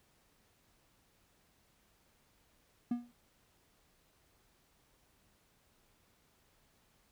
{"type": "tone with exponential decay", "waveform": "triangle", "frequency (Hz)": 240.6, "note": "B3", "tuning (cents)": -45, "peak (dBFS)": -26, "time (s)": [2.91, 3.12], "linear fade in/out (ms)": 5, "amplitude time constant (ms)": 45, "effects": ["pink hiss -71 dBFS RMS until 7.11 s"]}